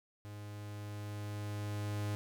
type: tone with level ramp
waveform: 45% pulse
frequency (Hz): 103.83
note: G#2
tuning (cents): 0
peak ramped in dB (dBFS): -45 to -34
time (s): 0.25-2.15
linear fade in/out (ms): 0
effects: none